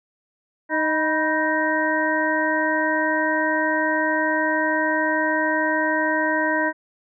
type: harmonic tone with a mistuned harmonic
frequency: 311.1 Hz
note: D#4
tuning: in tune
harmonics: 1 / 2 / 3 / 5 / 6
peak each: -25 / -25 / -25 / -25 / -25 dBFS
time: 0.69-6.73 s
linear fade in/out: 50 ms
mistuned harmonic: 3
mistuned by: +70 cents
effects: none